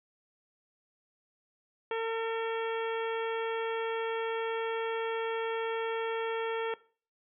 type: harmonic tone with a mistuned harmonic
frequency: 452.6 Hz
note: A4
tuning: 49 cents sharp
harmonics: 1 / 2 / 3 / 4 / 5 / 6 / 7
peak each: -31 / -37 / -41 / -43 / -45 / -47 / -48 dBFS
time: 1.91-6.74 s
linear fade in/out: 2 ms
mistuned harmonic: 7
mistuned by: +50 cents
effects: noise-tail reverb RT60 0.4 s tail -19 dB re dry